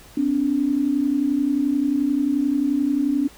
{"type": "tone pair together", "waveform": "sine", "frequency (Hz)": [256.8, 288.2], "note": ["C4", "D4"], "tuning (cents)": [-32, -33], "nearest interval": "major second", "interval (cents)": 199, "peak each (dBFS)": [-23, -19], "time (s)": [0.17, 3.28], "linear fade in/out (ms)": 5, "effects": ["pink hiss -47 dBFS RMS until 3.37 s"]}